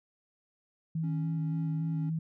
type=tone with vibrato; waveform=sine; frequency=159.4 Hz; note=D#3; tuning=42 cents sharp; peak=-29 dBFS; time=0.95-2.19 s; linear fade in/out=5 ms; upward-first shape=square; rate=3.5 Hz; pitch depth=21 cents each way
type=tone with tremolo; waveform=triangle; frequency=277.2 Hz; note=C#4; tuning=in tune; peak=-36 dBFS; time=1.03-2.1 s; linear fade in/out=10 ms; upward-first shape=triangle; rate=2.2 Hz; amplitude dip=35%
effects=none